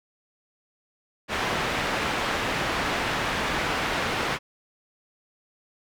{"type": "low-pass noise", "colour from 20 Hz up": "white", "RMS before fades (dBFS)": -27, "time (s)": [1.28, 4.39], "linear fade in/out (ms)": 50, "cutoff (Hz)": 2100, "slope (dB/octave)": 12, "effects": []}